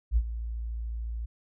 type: tone with ADSR envelope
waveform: sine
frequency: 56.9 Hz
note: A#1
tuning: 41 cents flat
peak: -18 dBFS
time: 0.11-1.26 s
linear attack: 56 ms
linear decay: 56 ms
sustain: -13 dB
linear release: 11 ms
effects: none